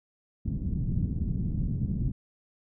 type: low-pass noise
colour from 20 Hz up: white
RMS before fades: -29 dBFS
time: 0.45-2.12 s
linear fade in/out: 10 ms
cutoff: 190 Hz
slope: 24 dB/octave
effects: none